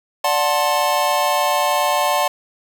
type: chord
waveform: square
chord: D dominant seventh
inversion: none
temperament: just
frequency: 587.3 / 734.2 / 881 / 1057.2 Hz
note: D5 / F#5 / A5 / C6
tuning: 0 / -14 / +2 / +18 cents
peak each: -22 dBFS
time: 0.24-2.28 s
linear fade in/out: 5 ms
effects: 7-bit